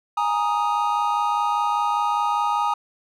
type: chord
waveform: triangle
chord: Ab suspended second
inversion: none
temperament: equal with one note detuned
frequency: 830.6 / 935.6 / 1244.5 Hz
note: Ab5 / Bb5 / Eb6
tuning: 0 / +6 / 0 cents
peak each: -22 dBFS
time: 0.17-2.74 s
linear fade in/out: 5 ms
effects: none